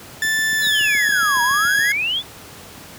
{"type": "tone with pitch glide", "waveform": "40% pulse", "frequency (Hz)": [1760, 1661.2], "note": ["A6", "G#6"], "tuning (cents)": [0, 0], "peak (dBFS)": -16, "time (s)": [0.22, 1.92], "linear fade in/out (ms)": 2, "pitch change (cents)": -100, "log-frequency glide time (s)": [0.54, 1.22]}
{"type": "click train", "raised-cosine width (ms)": 3, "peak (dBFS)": -24, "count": 12, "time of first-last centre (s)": [0.25, 1.791], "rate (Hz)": 7.14}
{"type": "exponential two-way sweep", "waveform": "sine", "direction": "down then up", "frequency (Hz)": [4186, 932.3, 3583], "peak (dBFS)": -18, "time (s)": [0.61, 2.23], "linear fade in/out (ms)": 50, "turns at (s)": 1.42}
{"effects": ["pink hiss -39 dBFS RMS until 2.98 s", "high-pass 80 Hz 12 dB/octave"]}